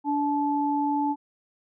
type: tone pair together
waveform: sine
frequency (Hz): 289.4 / 867.2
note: D4 / A5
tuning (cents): -25 / -25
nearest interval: octave + perfect fifth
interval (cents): 1900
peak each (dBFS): -25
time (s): 0.04-1.16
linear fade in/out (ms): 50
effects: none